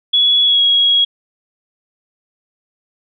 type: tone with pitch glide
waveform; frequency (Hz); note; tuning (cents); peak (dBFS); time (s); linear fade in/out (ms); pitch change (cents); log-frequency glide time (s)
sine; 3380 to 3312; G#7 to G#7; +30 to -5; -9; 0.13-1.05; 10; -35; 0.44-0.61
effects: none